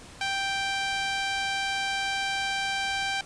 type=tone with band-pass filter; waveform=sawtooth; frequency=784 Hz; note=G5; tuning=in tune; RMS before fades=-29 dBFS; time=0.21-3.21 s; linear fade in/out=2 ms; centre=2800 Hz; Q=0.73; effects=pink hiss -47 dBFS RMS until 3.25 s + resampled to 22050 Hz